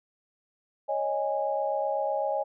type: chord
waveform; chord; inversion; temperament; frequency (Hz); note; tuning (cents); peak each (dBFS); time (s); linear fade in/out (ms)
sine; C# suspended second; none; equal with one note detuned; 554.4 / 622.3 / 824.4; C#5 / D#5 / G#5; 0 / 0 / -13; -30; 0.88-2.44; 20
effects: none